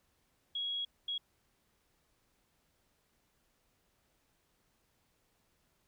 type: tone bursts at uneven times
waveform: sine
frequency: 3317 Hz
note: G#7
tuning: 3 cents flat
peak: -34 dBFS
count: 2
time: 0.55-0.85 / 1.08-1.18 s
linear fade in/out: 5 ms
effects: pink hiss -75 dBFS RMS until 5.87 s